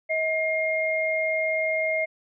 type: tone pair together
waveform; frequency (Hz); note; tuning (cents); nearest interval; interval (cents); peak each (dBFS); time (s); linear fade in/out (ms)
sine; 637 / 2128; D#5 / C7; +41 / +29; octave + major sixth; 2088; -25; 0.09-2.06; 20
effects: none